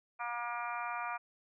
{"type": "harmonic tone", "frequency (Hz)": 238.5, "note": "A#3", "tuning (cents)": 40, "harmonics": [3, 4, 5, 6, 7, 8, 9, 10], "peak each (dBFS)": [-42, -41, -41, -43, -53, -52, -55, -45], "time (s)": [0.19, 1.18], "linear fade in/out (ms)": 20, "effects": []}